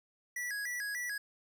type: tone with vibrato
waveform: square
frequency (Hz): 1802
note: A6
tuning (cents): +41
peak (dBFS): -36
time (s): 0.36-1.18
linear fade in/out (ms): 5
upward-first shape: square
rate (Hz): 3.4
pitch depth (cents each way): 140
effects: 11-bit